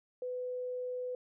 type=tone; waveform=sine; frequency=500 Hz; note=B4; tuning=21 cents sharp; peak=-35 dBFS; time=0.22-1.15 s; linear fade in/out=2 ms; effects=none